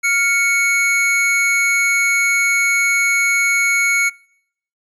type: tone pair together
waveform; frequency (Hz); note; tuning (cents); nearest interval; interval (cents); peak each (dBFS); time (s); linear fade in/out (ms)
square; 1401.9 / 2220; F6 / C#7; +6 / +2; minor sixth; 796; -23 / -15; 0.03-4.1; 20
effects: noise-tail reverb RT60 0.7 s tail -25 dB re dry + resampled to 24000 Hz